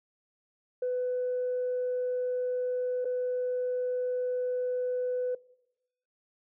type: tone with dropouts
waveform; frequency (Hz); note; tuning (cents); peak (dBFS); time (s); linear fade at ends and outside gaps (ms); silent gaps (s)
sine; 499.6; B4; +20; -26; 0.82-5.35; 5; 3.047-3.052
effects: noise-tail reverb RT60 0.9 s tail -22 dB re dry + tanh soft clip ceiling -24 dBFS